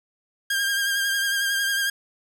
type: tone with vibrato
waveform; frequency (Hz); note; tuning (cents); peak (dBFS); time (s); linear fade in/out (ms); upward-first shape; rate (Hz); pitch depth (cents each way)
sawtooth; 1607; G6; +43; -18; 0.5-1.9; 5; sine; 11; 29
effects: none